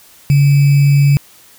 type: tone with sample-and-hold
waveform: sine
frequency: 141.5 Hz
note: C#3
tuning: 36 cents sharp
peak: -6 dBFS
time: 0.3-1.17 s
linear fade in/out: 0 ms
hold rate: 2450 Hz
effects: white hiss -44 dBFS RMS until 1.58 s